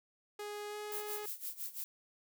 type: tone with pitch glide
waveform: sawtooth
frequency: 415.3 to 419.4 Hz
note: G#4 to G#4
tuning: 0 to +17 cents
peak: -37 dBFS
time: 0.39-1.26 s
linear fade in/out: 5 ms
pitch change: +17 cents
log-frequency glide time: 0.69-0.76 s
type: noise with tremolo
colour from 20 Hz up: violet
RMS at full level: -40 dBFS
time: 0.92-1.84 s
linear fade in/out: 0 ms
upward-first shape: sine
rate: 5.9 Hz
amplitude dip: 85%
effects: none